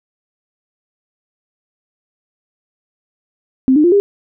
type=tone with pitch steps; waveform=sine; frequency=261.6 / 302.2 / 349.2 / 403.4 Hz; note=C4 / D4 / F4 / G4; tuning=0 / +50 / 0 / +50 cents; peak=-7 dBFS; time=3.68-4 s; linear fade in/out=0 ms; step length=80 ms; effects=none